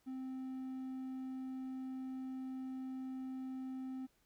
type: tone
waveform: triangle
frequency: 260.9 Hz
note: C4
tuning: 5 cents flat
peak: -39 dBFS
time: 0.06-4.07 s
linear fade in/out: 20 ms
effects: pink hiss -75 dBFS RMS until 4.25 s